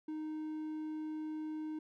triangle tone, 310 Hz, D#4, 6 cents flat, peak -36 dBFS, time 0.08-1.79 s, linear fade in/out 5 ms, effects none

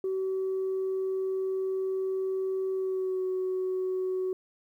sine tone with pitch glide, 380 to 372.4 Hz, F#4 to F#4, +46 to +11 cents, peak -26 dBFS, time 0.04-4.33 s, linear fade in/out 2 ms, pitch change -35 cents, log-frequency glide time 2.72-3.23 s, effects tanh soft clip ceiling -24 dBFS + 11-bit

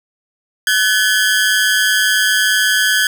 sawtooth ring-modulated tone, 1613 Hz, G6, 49 cents sharp, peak -5 dBFS, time 0.67-3.07 s, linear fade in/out 2 ms, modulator 100 Hz, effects none

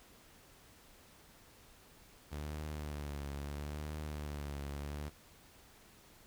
sawtooth tone with vibrato, 73.42 Hz, D2, in tune, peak -36 dBFS, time 2.31-5.1 s, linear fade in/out 20 ms, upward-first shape triangle, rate 0.75 Hz, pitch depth 76 cents each way, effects pink hiss -61 dBFS RMS until 6.26 s

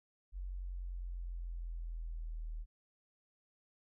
sine linear sweep, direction down, 46.25 to 39.35 Hz, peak -39 dBFS, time 0.32-2.66 s, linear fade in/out 50 ms, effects none

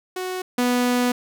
sawtooth tone pair in turn, 369 / 246.3 Hz, F#4 / B3, -5 / -5 cents, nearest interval perfect fifth, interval 700 cents, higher first, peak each -22 / -14 dBFS, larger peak second, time 0.16-0.42 / 0.58-1.12 s, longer second, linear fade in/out 5 ms, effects none

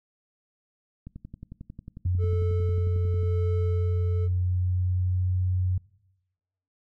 click train, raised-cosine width 5 ms, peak -27 dBFS, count 25, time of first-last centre 1.07-3.232 s, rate 11.1 Hz
sine tone with pitch glide, 90.3 to 91.67 Hz, F#2 to F#2, -42 to -16 cents, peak -22 dBFS, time 2.05-5.78 s, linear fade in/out 5 ms, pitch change +26 cents, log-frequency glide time 4.32-5.39 s
triangle tone with tremolo, 437 Hz, A4, 12 cents flat, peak -28 dBFS, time 2.18-4.29 s, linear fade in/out 50 ms, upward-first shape sine, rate 0.93 Hz, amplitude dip 45%
effects noise-tail reverb RT60 1.0 s tail -23 dB re dry

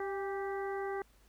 harmonic tone with a mistuned harmonic, 391 Hz, G4, 4 cents flat, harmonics 1 / 2 / 3 / 4 / 5, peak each -36 / -41 / -46 / -47 / -48 dBFS, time 0-1.02 s, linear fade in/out 2 ms, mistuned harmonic 2, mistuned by +38 cents, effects added 50 Hz sine -63 dBFS peak until 1.28 s + pink hiss -68 dBFS RMS until 1.28 s

